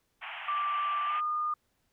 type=band-pass noise; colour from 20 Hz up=white; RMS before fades=-41 dBFS; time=0.21-1.21 s; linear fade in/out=20 ms; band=670 to 3100 Hz; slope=96 dB/octave
type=tone with pitch glide; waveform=sine; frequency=1174.7 to 1218.2 Hz; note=D6 to D#6; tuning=0 to -37 cents; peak=-28 dBFS; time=0.48-1.54 s; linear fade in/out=5 ms; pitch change=+63 cents; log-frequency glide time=1.06-1.18 s
effects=pink hiss -75 dBFS RMS until 1.92 s